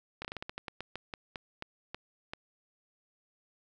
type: slowing click train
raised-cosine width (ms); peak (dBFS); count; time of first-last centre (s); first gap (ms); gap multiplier
0.3; -22; 16; 0.22-2.335; 27; 1.21
effects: none